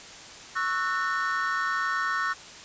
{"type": "chord", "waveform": "triangle", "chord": "F# dominant seventh", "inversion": "second", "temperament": "equal with one note detuned", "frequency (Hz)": [1108.7, 1318.5, 1480, 1821], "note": ["C#6", "E6", "F#6", "A#6"], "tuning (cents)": [0, 0, 0, -41], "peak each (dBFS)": -29, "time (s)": [0.55, 2.34], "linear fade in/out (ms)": 20, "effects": ["white hiss -44 dBFS RMS until 2.64 s", "resampled to 16000 Hz"]}